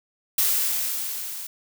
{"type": "noise with level ramp", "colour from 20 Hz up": "blue", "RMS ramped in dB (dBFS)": [-20, -35], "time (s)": [0.38, 1.47], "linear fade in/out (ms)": 5, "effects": []}